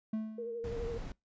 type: tone with exponential decay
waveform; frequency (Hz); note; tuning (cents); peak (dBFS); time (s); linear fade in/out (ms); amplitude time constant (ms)
triangle; 218.4; A3; -13; -28; 0.13-0.73; 5; 130
type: tone with vibrato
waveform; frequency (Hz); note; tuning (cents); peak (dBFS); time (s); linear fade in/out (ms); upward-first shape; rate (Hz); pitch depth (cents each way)
sine; 466.2; A#4; 0; -36; 0.38-0.98; 5; sine; 12; 39
type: noise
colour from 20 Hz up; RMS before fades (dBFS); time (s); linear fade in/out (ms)
brown; -41; 0.64-1.12; 2
effects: noise-tail reverb RT60 0.2 s tail -24 dB re dry + resampled to 16000 Hz